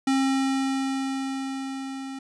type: tone with level ramp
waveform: square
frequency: 268.5 Hz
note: C4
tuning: 45 cents sharp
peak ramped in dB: -20 to -34 dBFS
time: 0.07-2.19 s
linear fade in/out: 5 ms
effects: resampled to 22050 Hz

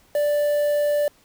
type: tone with quantisation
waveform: triangle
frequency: 587.3 Hz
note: D5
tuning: in tune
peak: -16 dBFS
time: 0.15-1.08 s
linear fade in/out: 2 ms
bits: 6
effects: pink hiss -57 dBFS RMS until 1.24 s

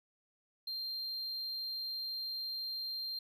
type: tone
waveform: triangle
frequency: 4178 Hz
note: C8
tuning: 3 cents flat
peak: -36 dBFS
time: 0.67-3.19 s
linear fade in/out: 5 ms
effects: none

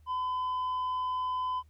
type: tone with tanh clipping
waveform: sine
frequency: 1012 Hz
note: B5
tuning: 42 cents sharp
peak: -30 dBFS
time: 0.06-1.63 s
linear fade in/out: 50 ms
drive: 3 dB
effects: added 76 Hz sine -56 dBFS peak until 1.69 s + pink hiss -74 dBFS RMS until 1.69 s

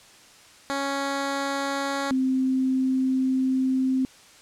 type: tone pair in turn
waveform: 10% pulse / sine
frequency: 277.2 / 261.1 Hz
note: C#4 / C4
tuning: 0 / -3 cents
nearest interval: minor second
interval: 103 cents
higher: first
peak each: -17 / -20 dBFS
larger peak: first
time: 0.7-2.11 / 2.11-4.05 s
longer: second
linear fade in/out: 0 ms
effects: white hiss -51 dBFS RMS until 4.41 s + low-pass 8000 Hz 12 dB/octave

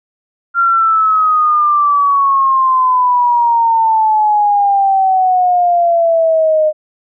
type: exponential sweep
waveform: sine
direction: down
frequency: 1388 to 612 Hz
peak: -8 dBFS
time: 0.54-6.73 s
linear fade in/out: 50 ms
effects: none

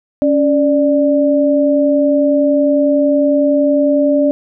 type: tone pair together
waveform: sine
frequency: 279.1 / 590 Hz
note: C#4 / D5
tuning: +12 / +8 cents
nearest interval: octave + minor second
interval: 1296 cents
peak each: -12 dBFS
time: 0.22-4.31 s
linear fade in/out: 0 ms
effects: none

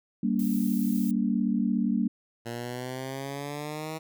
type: chord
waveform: sine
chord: G minor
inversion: none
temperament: equal with one note detuned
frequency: 196 / 233.1 / 286.3 Hz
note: G3 / Bb3 / D4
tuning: 0 / 0 / -44 cents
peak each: -27 / -26 / -31 dBFS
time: 0.23-2.08 s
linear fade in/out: 5 ms
type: noise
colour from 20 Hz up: violet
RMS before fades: -41 dBFS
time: 0.39-1.11 s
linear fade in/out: 2 ms
type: exponential sweep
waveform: 10% pulse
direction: up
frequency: 116.54 to 160 Hz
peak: -25 dBFS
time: 2.45-3.99 s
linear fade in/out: 20 ms
effects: none

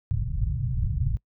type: low-pass noise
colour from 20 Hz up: white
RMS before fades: -26 dBFS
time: 0.11-1.17 s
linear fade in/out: 0 ms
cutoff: 140 Hz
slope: 48 dB/octave
effects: noise-tail reverb RT60 0.1 s tail -24 dB re dry

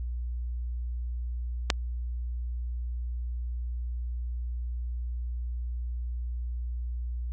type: click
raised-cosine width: 0.2 ms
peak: -4 dBFS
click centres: 1.702 s
effects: added 60 Hz sine -30 dBFS peak until 7.32 s + AAC 32 kbps

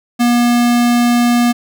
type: tone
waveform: square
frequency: 240 Hz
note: B3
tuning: 49 cents flat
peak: -10 dBFS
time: 0.19-1.53 s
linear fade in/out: 20 ms
effects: none

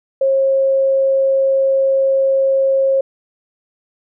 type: tone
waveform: sine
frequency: 539 Hz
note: C#5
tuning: 49 cents flat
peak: -11 dBFS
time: 0.21-3.01 s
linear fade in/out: 5 ms
effects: none

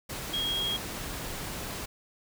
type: tone in noise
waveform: sine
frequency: 3271 Hz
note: G#7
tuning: 27 cents flat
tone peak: -28 dBFS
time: 0.33-0.77 s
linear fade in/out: 10 ms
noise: pink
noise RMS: -37 dBFS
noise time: 0.09-1.86 s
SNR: +6 dB
effects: none

